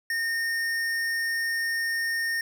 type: tone with tanh clipping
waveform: sine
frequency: 1833 Hz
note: A#6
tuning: 30 cents flat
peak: -27 dBFS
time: 0.1-2.41 s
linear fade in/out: 2 ms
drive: 17 dB
effects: none